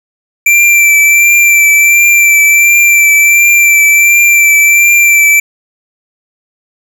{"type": "tone with vibrato", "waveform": "square", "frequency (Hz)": 2347, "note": "D7", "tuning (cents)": -2, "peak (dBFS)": -4, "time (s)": [0.46, 5.4], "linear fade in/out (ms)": 5, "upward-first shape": "triangle", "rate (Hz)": 1.4, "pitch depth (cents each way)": 26, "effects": []}